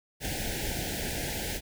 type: band-stop noise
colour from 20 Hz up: pink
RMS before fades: -33 dBFS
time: 0.2-1.61 s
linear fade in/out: 50 ms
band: 870 to 1500 Hz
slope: 96 dB/octave
effects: none